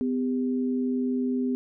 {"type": "tone pair together", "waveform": "sine", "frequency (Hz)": [252.4, 400.6], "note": ["B3", "G4"], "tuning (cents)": [38, 38], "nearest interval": "minor sixth", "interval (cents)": 800, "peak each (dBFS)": [-24, -32], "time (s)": [0.01, 1.55], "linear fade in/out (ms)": 0, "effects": []}